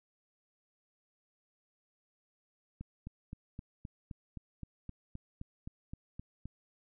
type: click train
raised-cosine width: 5 ms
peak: -30 dBFS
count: 15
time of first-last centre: 2.81-6.456 s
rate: 3.84 Hz
effects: none